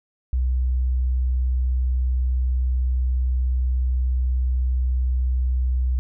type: tone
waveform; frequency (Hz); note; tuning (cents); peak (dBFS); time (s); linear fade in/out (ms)
sine; 63.1; B1; +38; -18; 0.33-5.99; 0
effects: none